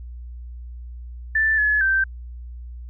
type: tone with pitch steps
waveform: sine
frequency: 1764 / 1706 / 1560 Hz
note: A6 / G#6 / G6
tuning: +4 / +46 / -9 cents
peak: -16 dBFS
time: 1.35-2.04 s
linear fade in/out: 5 ms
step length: 230 ms
effects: added 60 Hz sine -33 dBFS peak until 2.89 s